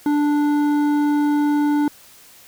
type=tone with hard clipping; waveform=sine; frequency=293.7 Hz; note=D4; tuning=in tune; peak=-17 dBFS; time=0.06-1.88 s; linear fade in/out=2 ms; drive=9 dB; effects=white hiss -47 dBFS RMS until 2.47 s